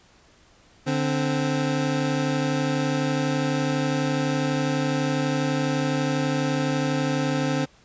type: tone pair together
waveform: 25% pulse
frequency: 146.82 / 261.6 Hz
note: D3 / C4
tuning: 0 / 0 cents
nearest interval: minor seventh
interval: 1000 cents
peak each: -21 dBFS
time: 0.86-7.66 s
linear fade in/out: 20 ms
effects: pink hiss -56 dBFS RMS until 7.84 s + resampled to 16000 Hz